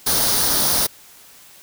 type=noise with comb filter; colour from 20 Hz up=white; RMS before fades=-18 dBFS; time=0.06-0.87 s; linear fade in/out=10 ms; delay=0.2 ms; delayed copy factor=+0.6; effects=white hiss -46 dBFS RMS until 1.62 s